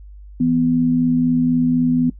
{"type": "tone pair together", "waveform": "sine", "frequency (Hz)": [164.81, 248.8], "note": ["E3", "B3"], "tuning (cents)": [0, 13], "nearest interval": "perfect fifth", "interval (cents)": 713, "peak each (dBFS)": [-21, -14], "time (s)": [0.4, 2.1], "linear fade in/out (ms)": 5, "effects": ["noise-tail reverb RT60 0.1 s tail -20 dB re dry", "added 50 Hz sine -36 dBFS peak until 2.19 s"]}